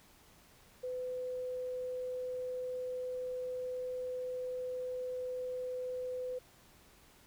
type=tone; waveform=sine; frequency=504 Hz; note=B4; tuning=35 cents sharp; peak=-36 dBFS; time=0.83-6.39 s; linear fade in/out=10 ms; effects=pink hiss -62 dBFS RMS until 7.26 s